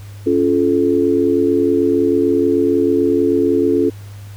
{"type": "chord", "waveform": "sine", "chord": "Db augmented", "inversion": "none", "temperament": "just", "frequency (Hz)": [277.2, 346.5, 433.1], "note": ["Db4", "F4", "A4"], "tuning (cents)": [0, -14, -27], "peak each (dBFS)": -16, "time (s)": [0.26, 3.9], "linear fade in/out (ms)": 10, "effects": ["added 101 Hz sine -31 dBFS peak until 4.36 s", "pink hiss -45 dBFS RMS until 4.36 s"]}